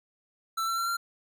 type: tone with pitch steps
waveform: square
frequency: 1333 / 1347.7 / 1362.6 / 1377.6 Hz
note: E6 / E6 / F6 / F6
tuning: +19 / +38 / -43 / -24 cents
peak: -28 dBFS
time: 0.57-0.97 s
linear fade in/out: 10 ms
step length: 100 ms
effects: none